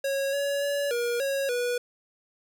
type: tone with pitch steps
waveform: square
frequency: 549 / 564 / 569 / 476.7 / 550 / 487.1 Hz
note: C#5 / C#5 / C#5 / A#4 / C#5 / B4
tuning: -17 / +30 / +45 / +39 / -14 / -24 cents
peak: -26 dBFS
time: 0.04-1.78 s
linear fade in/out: 5 ms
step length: 290 ms
effects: none